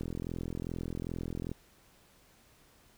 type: click train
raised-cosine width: 3 ms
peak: -24 dBFS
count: 65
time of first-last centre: 0.01-1.516 s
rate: 42.5 Hz
effects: pink hiss -63 dBFS RMS until 2.97 s